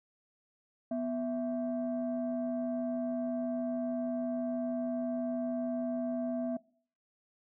sine tone pair together, 247 / 659.3 Hz, B3 / E5, 0 / 0 cents, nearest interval octave + perfect fourth, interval 1700 cents, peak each -32 / -33 dBFS, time 0.91-6.57 s, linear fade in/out 5 ms, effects noise-tail reverb RT60 0.5 s tail -23 dB re dry + tanh soft clip ceiling -26 dBFS

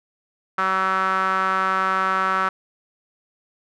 sawtooth tone with band-pass filter, 189.5 Hz, F#3, 42 cents sharp, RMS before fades -21 dBFS, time 0.58-2.49 s, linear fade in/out 5 ms, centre 1300 Hz, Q 5.1, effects none

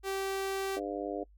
sawtooth tone, 388.1 Hz, G4, 17 cents flat, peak -28 dBFS, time 0.03-0.8 s, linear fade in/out 50 ms
harmonic tone, 100.4 Hz, G2, 42 cents sharp, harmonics 3 / 4 / 5 / 6 / 7, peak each -38 / -39 / -40 / -41 / -41 dBFS, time 0.76-1.24 s, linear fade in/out 10 ms
effects noise-tail reverb RT60 0.1 s tail -26 dB re dry + added 50 Hz sine -56 dBFS peak until 1.37 s

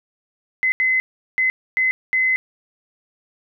sine tone bursts at uneven times, 2042 Hz, C7, 43 cents flat, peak -15 dBFS, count 5, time 0.63-0.72 / 0.8-1 / 1.38-1.5 / 1.77-1.91 / 2.13-2.36 s, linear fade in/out 0 ms, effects none

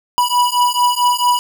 square beating tone pair, 977 / 981.5 Hz, B5 / B5, -19 / -11 cents, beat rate 4.5 Hz, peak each -16 dBFS, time 0.18-1.39 s, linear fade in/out 0 ms, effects none

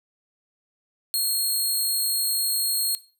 15% pulse tone, 4262 Hz, C8, 31 cents sharp, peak -15 dBFS, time 1.14-2.95 s, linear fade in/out 0 ms, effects noise-tail reverb RT60 0.4 s tail -19 dB re dry

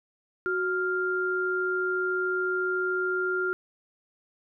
sine tone pair together, 369.2 / 1396.9 Hz, F#4 / F6, -4 / 0 cents, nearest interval octave + major seventh, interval 2304 cents, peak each -28 / -27 dBFS, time 0.46-3.53 s, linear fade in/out 0 ms, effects none

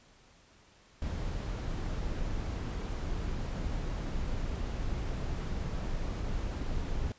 brown noise, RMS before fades -34 dBFS, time 1.02-7.12 s, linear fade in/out 0 ms, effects pink hiss -61 dBFS RMS until 7.18 s + resampled to 16000 Hz

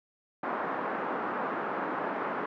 white band-pass noise, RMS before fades -33 dBFS, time 0.43-2.46 s, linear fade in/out 5 ms, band 200 to 1400 Hz, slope 24 dB/octave, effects none

